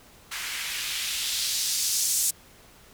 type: noise with band-pass filter sweep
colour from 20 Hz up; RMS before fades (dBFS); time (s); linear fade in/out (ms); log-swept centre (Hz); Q
blue; -28; 0.31-2.31; 10; 1700 to 7600; 1.4
effects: pink hiss -53 dBFS RMS until 2.93 s